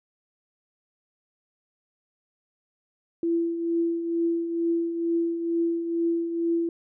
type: tone with tremolo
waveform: sine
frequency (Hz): 336.1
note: E4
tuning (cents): +34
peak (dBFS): -20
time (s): 3.23-6.69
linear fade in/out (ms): 2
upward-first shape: triangle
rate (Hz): 2.2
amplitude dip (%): 60
effects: none